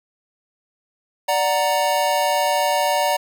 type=chord; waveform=square; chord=D augmented; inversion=none; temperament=equal; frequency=587.3 / 740 / 932.3 Hz; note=D5 / F#5 / A#5; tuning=0 / 0 / 0 cents; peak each=-22 / -23 / -22 dBFS; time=1.28-3.17 s; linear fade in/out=10 ms; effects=none